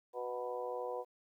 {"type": "harmonic tone with a mistuned harmonic", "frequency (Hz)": 123.47, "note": "B2", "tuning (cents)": 0, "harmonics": [3, 4, 5, 6, 7, 8], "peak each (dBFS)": [-47, -39, -48, -45, -53, -46], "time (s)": [0.13, 1.05], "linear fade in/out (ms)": 50, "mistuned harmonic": 7, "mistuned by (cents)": 60, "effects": ["12-bit"]}